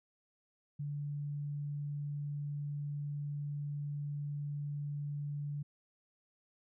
sine tone, 145.2 Hz, D3, 19 cents flat, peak -36 dBFS, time 0.79-5.63 s, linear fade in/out 10 ms, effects none

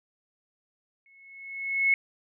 sine tone with exponential growth, 2189 Hz, C#7, 22 cents flat, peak -17 dBFS, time 1.06-1.94 s, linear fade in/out 1 ms, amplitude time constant 190 ms, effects none

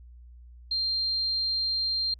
sine tone, 4180 Hz, C8, 2 cents flat, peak -25 dBFS, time 0.71-2.14 s, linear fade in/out 5 ms, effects added 60 Hz sine -46 dBFS peak until 2.19 s + AAC 32 kbps

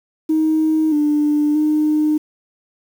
sine tone with pitch steps, 314.2 / 297.1 / 304.8 Hz, D#4 / D4 / D#4, +17 / +20 / -36 cents, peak -12 dBFS, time 0.29-2.18 s, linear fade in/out 10 ms, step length 630 ms, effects tanh soft clip ceiling -9 dBFS + 7-bit

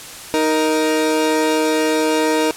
30% pulse tone pair together, 312.3 / 467.9 Hz, D#4 / A#4, +7 / +6 cents, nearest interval perfect fifth, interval 699 cents, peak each -15 dBFS, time 0.34-2.51 s, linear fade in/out 0 ms, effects white hiss -34 dBFS RMS until 2.56 s + low-pass 11000 Hz 12 dB/octave

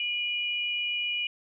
sine tone pair together, 2430 / 2923 Hz, D#7 / F#7, -42 / -22 cents, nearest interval minor third, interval 320 cents, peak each -30 / -30 dBFS, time 0-1.27 s, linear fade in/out 2 ms, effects none

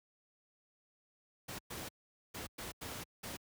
pink noise bursts at uneven times, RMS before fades -44 dBFS, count 6, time 1.48-1.59 / 1.7-1.89 / 2.34-2.47 / 2.58-2.72 / 2.81-3.04 / 3.23-3.37 s, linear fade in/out 10 ms, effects high-pass 60 Hz 12 dB/octave

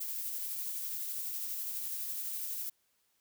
violet noise with tremolo, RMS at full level -37 dBFS, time 0-2.7 s, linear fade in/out 10 ms, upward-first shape sine, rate 12 Hz, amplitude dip 25%, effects white hiss -75 dBFS RMS until 3.2 s

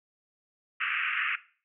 white band-pass noise, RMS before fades -30 dBFS, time 0.8-1.36 s, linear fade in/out 10 ms, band 1200 to 2800 Hz, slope 96 dB/octave, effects noise-tail reverb RT60 0.4 s tail -17 dB re dry

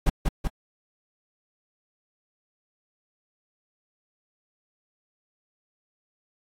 brown noise with echo, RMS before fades -19 dBFS, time 0.06-0.1 s, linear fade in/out 10 ms, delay 190 ms, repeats 2, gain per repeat -3 dB, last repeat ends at 0.48 s, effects AAC 48 kbps

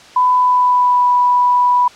sine tone with pitch glide, 1000 to 984.5 Hz, B5 to B5, +21 to -6 cents, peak -9 dBFS, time 0.16-1.88 s, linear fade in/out 5 ms, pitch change -27 cents, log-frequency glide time 0.34-1.07 s, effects white hiss -40 dBFS RMS until 1.95 s + low-pass 5000 Hz 12 dB/octave

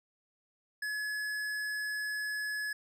sine tone with tanh clipping, 1700 Hz, G#6, 40 cents sharp, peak -35 dBFS, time 0.82-2.73 s, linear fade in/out 5 ms, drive 16 dB, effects none

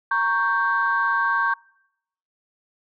sine chord, G diminished, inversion first, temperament equal, 932.3 / 1108.7 / 1568 Hz, Bb5 / Db6 / G6, 0 / 0 / 0 cents, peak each -25 / -22 / -21 dBFS, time 0.11-1.54 s, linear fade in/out 5 ms, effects noise-tail reverb RT60 0.8 s tail -26 dB re dry + tanh soft clip ceiling -10 dBFS

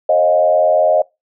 sine tone with frequency modulation, 622.3 Hz, D#5, in tune, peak -9 dBFS, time 0.09-1.02 s, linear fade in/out 5 ms, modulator 85.1 Hz, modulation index 0.94, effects noise-tail reverb RT60 0.2 s tail -23 dB re dry

